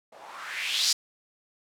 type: noise with low-pass filter sweep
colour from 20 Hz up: violet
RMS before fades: -30 dBFS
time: 0.12-0.93 s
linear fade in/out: 5 ms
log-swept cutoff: 580 to 5400 Hz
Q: 3.2
effects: none